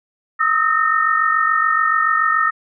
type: tone cluster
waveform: sine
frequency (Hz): 1257 / 1304 / 1829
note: D#6 / E6 / A#6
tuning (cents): +17 / -19 / -33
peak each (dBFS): -18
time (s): 0.39-2.51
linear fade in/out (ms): 20
effects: none